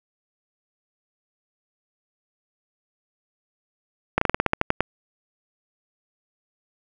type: slowing click train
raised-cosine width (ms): 0.5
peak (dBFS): -3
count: 11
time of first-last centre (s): 4.18-4.806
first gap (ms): 34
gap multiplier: 1.13
effects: none